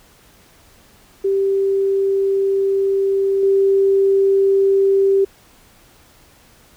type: tone with level steps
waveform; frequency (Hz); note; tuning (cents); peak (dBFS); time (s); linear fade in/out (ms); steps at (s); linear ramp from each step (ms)
sine; 391.1; G4; -4; -14 / -11; 1.24-5.25; 10; 3.43; 2
effects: pink hiss -50 dBFS RMS until 6.76 s